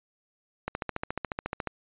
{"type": "click train", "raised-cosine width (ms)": 0.5, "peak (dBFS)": -15, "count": 15, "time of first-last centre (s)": [0.68, 1.673], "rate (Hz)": 14.1, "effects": ["resampled to 8000 Hz"]}